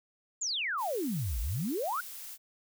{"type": "exponential two-way sweep", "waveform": "sine", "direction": "down then up", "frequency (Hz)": [7459, 49.52, 1541], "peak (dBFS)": -30, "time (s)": [0.41, 2.01], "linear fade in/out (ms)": 10, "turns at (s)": 1.4}
{"type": "noise", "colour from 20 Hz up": "blue", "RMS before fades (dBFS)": -44, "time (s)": [0.77, 2.38], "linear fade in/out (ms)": 50}
{"effects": []}